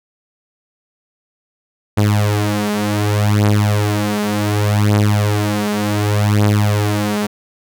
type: beating tone pair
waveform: sawtooth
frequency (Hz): 103.83 / 104.5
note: G#2 / G#2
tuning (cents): 0 / +11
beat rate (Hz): 0.67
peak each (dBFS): -12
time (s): 1.97-7.27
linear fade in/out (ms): 10
effects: none